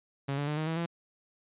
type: tone with pitch steps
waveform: sawtooth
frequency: 138.59 / 144.23 / 150.09 / 156.19 / 162.54 / 169.15 Hz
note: C#3 / D3 / D3 / D#3 / E3 / E3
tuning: 0 / -31 / +38 / +7 / -24 / +45 cents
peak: -26 dBFS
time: 0.28-0.862 s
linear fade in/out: 10 ms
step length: 97 ms
effects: resampled to 8000 Hz